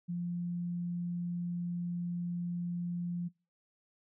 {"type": "tone", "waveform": "sine", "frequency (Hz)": 174.3, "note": "F3", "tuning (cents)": -3, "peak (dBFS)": -33, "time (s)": [0.08, 3.29], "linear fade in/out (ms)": 20, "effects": ["noise-tail reverb RT60 0.3 s tail -24 dB re dry"]}